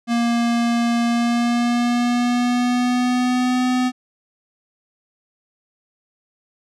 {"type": "tone with pitch glide", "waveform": "square", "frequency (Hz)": [235.2, 252.1], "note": ["A#3", "B3"], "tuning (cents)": [16, 36], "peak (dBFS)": -17, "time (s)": [0.07, 3.92], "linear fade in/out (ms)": 50, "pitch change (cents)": 120, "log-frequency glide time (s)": [1.07, 3.65], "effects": ["low-pass 7000 Hz 12 dB/octave"]}